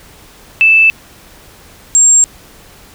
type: tone pair in turn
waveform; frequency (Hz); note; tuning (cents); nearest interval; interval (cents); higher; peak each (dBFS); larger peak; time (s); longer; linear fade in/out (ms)
sine; 2637 / 7459; E7 / A#8; 0 / 0; octave + tritone; 1800; second; -4; neither; 0.61-0.9 / 1.95-2.24; neither; 0
effects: pink hiss -40 dBFS RMS until 2.94 s